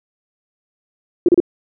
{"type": "tone bursts", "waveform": "sine", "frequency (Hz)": 349.2, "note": "F4", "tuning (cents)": 0, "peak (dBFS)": -7, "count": 3, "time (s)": [1.26, 1.402], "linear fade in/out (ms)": 2, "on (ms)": 26, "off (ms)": 32, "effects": []}